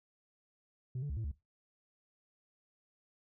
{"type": "tone with pitch steps", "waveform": "sine", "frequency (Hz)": [127.6, 144.3, 69.7, 111.1, 71.3], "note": ["C3", "D3", "C#2", "A2", "C#2"], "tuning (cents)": [-43, -30, 10, 17, 49], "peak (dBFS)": -33, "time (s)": [0.95, 1.315], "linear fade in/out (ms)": 5, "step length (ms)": 73, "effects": ["noise-tail reverb RT60 0.2 s tail -18 dB re dry", "tanh soft clip ceiling -34 dBFS"]}